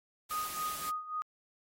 white noise, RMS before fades -42 dBFS, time 0.29-0.91 s, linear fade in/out 20 ms
sine tone with tremolo, 1242 Hz, D#6, 3 cents flat, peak -32 dBFS, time 0.31-1.22 s, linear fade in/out 0 ms, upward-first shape sine, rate 3.7 Hz, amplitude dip 75%
effects AAC 48 kbps

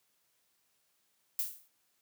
violet noise with exponential decay, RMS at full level -30 dBFS, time 1.39-1.68 s, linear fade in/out 1 ms, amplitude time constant 62 ms, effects white hiss -75 dBFS RMS until 2.01 s + high-pass 80 Hz 12 dB/octave

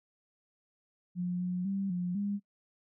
sine tone with pitch steps, 178.2 / 180.2 / 195.8 / 178.1 / 202.3 Hz, F3 / F#3 / G3 / F3 / G#3, +35 / -45 / -2 / +34 / -45 cents, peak -30 dBFS, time 1.15-2.4 s, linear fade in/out 50 ms, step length 250 ms, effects noise-tail reverb RT60 0.1 s tail -24 dB re dry

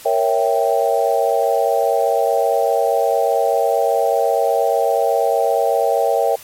sine chord, A# diminished seventh, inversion none, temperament equal, 466.2 / 554.4 / 659.3 / 784 Hz, A#4 / C#5 / E5 / G5, 0 / 0 / 0 / 0 cents, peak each -19 dBFS, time 0.05-6.36 s, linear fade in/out 10 ms, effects white hiss -39 dBFS RMS until 6.43 s + MP3 64 kbps

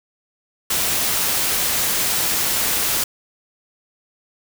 white noise, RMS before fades -20 dBFS, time 0.7-3.04 s, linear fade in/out 5 ms, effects none

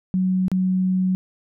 sine tone with dropouts, 185.8 Hz, F#3, 7 cents sharp, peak -17 dBFS, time 0.14-1.15 s, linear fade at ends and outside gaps 0 ms, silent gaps 0.482-0.516 s, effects none

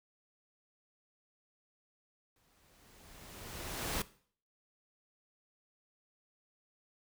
pink noise with exponential growth, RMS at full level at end -34 dBFS, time 2.36-4.02 s, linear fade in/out 2 ms, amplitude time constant 360 ms, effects noise-tail reverb RT60 0.5 s tail -18 dB re dry

